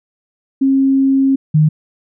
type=tone pair in turn; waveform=sine; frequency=270 / 153.78 Hz; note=C#4 / D#3; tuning=-45 / -20 cents; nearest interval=minor seventh; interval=975 cents; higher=first; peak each=-9 / -7 dBFS; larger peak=second; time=0.61-1.36 / 1.54-1.69 s; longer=first; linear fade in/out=10 ms; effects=none